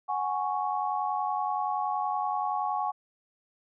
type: chord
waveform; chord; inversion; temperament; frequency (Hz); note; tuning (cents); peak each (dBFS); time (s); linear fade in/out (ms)
sine; F# suspended second; none; equal; 740 / 830.6 / 1108.7; F#5 / G#5 / C#6; 0 / 0 / 0; -32 / -30 / -32; 0.08-2.92; 20
effects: none